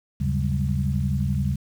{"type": "tone cluster", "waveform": "sine", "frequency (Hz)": [76.1, 95.9, 136.5, 189, 200.7], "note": ["D#2", "G2", "C#3", "F#3", "G3"], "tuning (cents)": [-38, -37, -26, 37, 41], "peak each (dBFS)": [-26, -32, -24, -30, -30], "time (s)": [0.2, 1.56], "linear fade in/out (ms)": 10, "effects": ["8-bit"]}